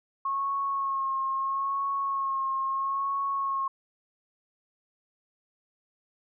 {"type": "tone with vibrato", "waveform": "sine", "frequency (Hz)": 1089, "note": "C#6", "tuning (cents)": -31, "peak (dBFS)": -26, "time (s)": [0.25, 3.68], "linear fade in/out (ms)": 5, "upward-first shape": "sine", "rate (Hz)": 0.76, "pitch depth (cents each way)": 26, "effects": []}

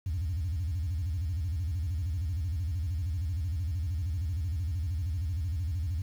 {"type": "tone with vibrato", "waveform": "sine", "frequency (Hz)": 84.1, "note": "E2", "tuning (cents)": 35, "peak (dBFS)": -27, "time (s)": [0.06, 6.02], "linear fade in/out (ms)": 5, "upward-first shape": "square", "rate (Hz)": 13, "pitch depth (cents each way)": 210, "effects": ["tanh soft clip ceiling -26 dBFS", "9-bit"]}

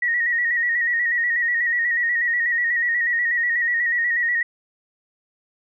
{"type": "tone with vibrato", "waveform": "sine", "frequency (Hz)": 1898, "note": "A#6", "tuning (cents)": 31, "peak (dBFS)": -18, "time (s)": [0.02, 4.43], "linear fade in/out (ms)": 5, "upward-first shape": "square", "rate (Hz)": 8.2, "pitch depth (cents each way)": 39, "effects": []}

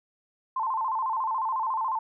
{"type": "tone with vibrato", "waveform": "sine", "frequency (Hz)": 964, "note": "B5", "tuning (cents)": -42, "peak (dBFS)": -25, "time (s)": [0.56, 1.99], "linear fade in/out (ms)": 5, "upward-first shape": "square", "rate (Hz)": 14, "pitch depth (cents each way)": 140, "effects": []}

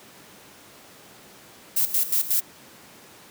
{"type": "noise with tremolo", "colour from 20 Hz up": "violet", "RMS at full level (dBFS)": -21, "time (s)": [1.76, 2.41], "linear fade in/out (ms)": 10, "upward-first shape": "square", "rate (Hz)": 5.5, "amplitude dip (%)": 75, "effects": ["pink hiss -48 dBFS RMS until 3.3 s", "high-pass 150 Hz 12 dB/octave"]}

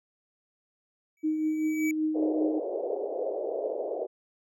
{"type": "tone with exponential growth", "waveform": "square", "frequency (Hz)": 2284, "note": "D7", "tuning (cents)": -49, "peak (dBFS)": -31, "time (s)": [1.17, 1.91], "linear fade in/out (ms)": 2, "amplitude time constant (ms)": 160}
{"type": "tone with tremolo", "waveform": "sine", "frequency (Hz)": 311.1, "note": "D#4", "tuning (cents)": 0, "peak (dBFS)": -23, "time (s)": [1.23, 2.6], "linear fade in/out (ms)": 20, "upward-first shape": "triangle", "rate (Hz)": 5.2, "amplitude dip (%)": 45}
{"type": "band-pass noise", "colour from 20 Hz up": "pink", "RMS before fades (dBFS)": -32, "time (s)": [2.14, 4.07], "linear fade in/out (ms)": 20, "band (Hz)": [380, 650], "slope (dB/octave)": 48}
{"effects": []}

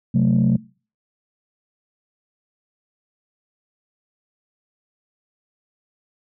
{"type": "chord", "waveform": "sine", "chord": "F# diminished", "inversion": "second", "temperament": "equal with one note detuned", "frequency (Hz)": [130.81, 183.61, 220], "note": ["C3", "F#3", "A3"], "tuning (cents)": [0, -13, 0], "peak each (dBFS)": -17, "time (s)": [0.14, 0.57], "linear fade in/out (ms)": 10, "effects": ["noise-tail reverb RT60 0.4 s tail -24 dB re dry", "tanh soft clip ceiling -9 dBFS"]}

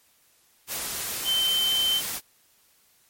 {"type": "tone in noise", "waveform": "sine", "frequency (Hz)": 3090, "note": "G7", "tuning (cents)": -26, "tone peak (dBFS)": -21, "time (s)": [1.24, 2.02], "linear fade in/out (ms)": 50, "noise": "white", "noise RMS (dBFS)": -31, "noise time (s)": [0.67, 2.21], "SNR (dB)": 7, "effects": ["white hiss -62 dBFS RMS until 3.09 s", "MP3 64 kbps"]}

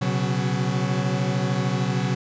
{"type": "chord", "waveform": "40% pulse", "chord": "B suspended second", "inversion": "none", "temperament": "equal with one note detuned", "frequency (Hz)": [125.34, 138.59, 185], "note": ["B2", "C#3", "F#3"], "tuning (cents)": [26, 0, 0], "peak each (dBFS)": -25, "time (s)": [0.01, 2.15], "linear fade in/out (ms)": 10, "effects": ["resampled to 16000 Hz"]}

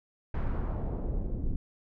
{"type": "noise with low-pass filter sweep", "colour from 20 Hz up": "brown", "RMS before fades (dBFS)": -31, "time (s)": [0.34, 1.56], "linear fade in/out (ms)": 5, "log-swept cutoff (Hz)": [1800, 260], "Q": 1.1, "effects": []}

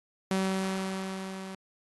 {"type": "tone with level ramp", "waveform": "sawtooth", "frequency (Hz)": 190.6, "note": "G3", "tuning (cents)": -48, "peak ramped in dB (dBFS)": [-21, -35], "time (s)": [0.31, 1.55], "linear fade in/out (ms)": 2, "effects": ["AAC 32 kbps"]}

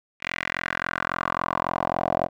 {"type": "tone with band-pass filter sweep", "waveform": "10% pulse", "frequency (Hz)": 43.65, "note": "F1", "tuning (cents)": 0, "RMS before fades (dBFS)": -27, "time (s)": [0.2, 2.29], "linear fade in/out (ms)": 50, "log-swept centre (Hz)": [2300, 660], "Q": 3.2, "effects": []}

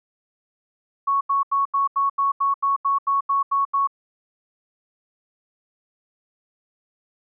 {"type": "tone bursts", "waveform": "sine", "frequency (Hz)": 1109, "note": "C#6", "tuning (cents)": 0, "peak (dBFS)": -17, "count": 13, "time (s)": [1.07, 3.874], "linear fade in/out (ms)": 10, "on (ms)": 140, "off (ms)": 82, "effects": []}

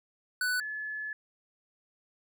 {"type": "tone pair in turn", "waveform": ["square", "sine"], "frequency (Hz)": [1491, 1718.4], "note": ["F#6", "A6"], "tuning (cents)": [13, -41], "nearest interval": "major second", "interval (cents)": 246, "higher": "second", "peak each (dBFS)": [-28, -34], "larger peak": "first", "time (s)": [[0.41, 0.6], [0.6, 1.13]], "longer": "second", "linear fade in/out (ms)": 2, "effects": []}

